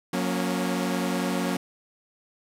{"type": "chord", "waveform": "sawtooth", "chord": "F# major", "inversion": "none", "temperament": "equal with one note detuned", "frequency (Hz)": [181.71, 233.1, 277.2], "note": ["F#3", "A#3", "C#4"], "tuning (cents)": [-31, 0, 0], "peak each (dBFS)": [-24, -26, -26], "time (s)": [0.13, 1.57], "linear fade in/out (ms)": 5, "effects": ["resampled to 32000 Hz", "8-bit"]}